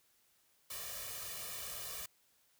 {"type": "noise with comb filter", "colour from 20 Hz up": "white", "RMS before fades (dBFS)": -44, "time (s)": [0.7, 2.06], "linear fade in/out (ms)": 5, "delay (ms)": 1.7, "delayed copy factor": 0.95, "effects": ["white hiss -72 dBFS RMS until 2.59 s"]}